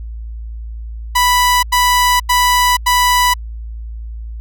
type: tone bursts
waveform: sawtooth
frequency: 987.8 Hz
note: B5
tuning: in tune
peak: -6 dBFS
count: 4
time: 1.15-3.34 s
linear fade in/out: 10 ms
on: 480 ms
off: 90 ms
effects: added 56 Hz sine -24 dBFS peak until 4.4 s